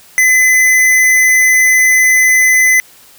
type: tone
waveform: square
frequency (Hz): 2023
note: B6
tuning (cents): +41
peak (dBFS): -7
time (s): 0.18-2.8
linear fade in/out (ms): 0
effects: white hiss -42 dBFS RMS until 3.18 s